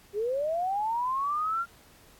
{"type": "linear sweep", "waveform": "sine", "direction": "up", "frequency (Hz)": [392, 1400], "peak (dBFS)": -26, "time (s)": [0.13, 1.66], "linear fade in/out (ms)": 50, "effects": ["pink hiss -57 dBFS RMS until 2.19 s", "AAC 64 kbps"]}